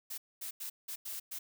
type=noise bursts at uneven times; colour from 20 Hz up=blue; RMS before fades=-41 dBFS; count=6; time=0.1-0.18 / 0.41-0.51 / 0.6-0.7 / 0.88-0.96 / 1.05-1.2 / 1.31-1.39 s; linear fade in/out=10 ms; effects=none